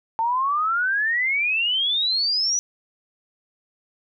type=exponential sweep; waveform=sine; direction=up; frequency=888 to 5960 Hz; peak=-19 dBFS; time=0.19-2.59 s; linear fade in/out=0 ms; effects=none